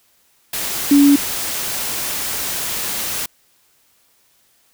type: tone in noise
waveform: sine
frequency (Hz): 283.9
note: C#4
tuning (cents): +41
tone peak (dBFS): -7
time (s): 0.91-1.16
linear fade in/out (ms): 5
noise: white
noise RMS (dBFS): -23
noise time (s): 0.53-3.26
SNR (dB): +13
effects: white hiss -58 dBFS RMS until 4.73 s